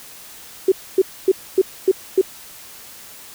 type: tone bursts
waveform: sine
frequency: 380 Hz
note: F#4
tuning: 46 cents sharp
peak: -9 dBFS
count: 6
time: 0.68-2.214 s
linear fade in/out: 5 ms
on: 39 ms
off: 260 ms
effects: white hiss -40 dBFS RMS until 3.34 s